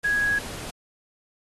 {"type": "tone in noise", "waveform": "sine", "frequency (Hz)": 1661.2, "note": "G#6", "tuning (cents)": 0, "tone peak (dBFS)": -20, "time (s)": [0.04, 0.39], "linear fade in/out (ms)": 10, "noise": "pink", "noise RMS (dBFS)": -37, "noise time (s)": [0.03, 0.71], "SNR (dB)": 14, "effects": ["AAC 32 kbps"]}